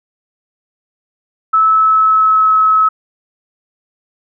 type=tone with pitch glide; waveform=sine; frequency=1304 to 1289 Hz; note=E6 to E6; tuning=-19 to -39 cents; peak=-7 dBFS; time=1.53-2.89 s; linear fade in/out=10 ms; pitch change=-20 cents; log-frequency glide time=1.65-2.52 s; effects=none